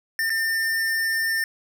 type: tone with dropouts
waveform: square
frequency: 1802 Hz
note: A6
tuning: 41 cents sharp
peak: -22 dBFS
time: 0.19-1.44 s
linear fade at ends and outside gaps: 1 ms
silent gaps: 0.296-0.302 s
effects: none